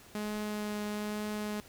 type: tone with vibrato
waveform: sawtooth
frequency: 210 Hz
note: G#3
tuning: 19 cents sharp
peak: -30 dBFS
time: 0.15-1.6 s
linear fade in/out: 0 ms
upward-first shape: triangle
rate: 1.1 Hz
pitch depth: 11 cents each way
effects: pink hiss -55 dBFS RMS until 1.68 s